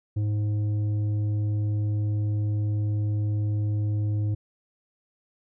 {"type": "tone with tanh clipping", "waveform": "sine", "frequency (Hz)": 104.8, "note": "G#2", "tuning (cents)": 16, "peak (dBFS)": -24, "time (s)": [0.16, 4.35], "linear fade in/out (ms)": 10, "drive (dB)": 7, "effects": []}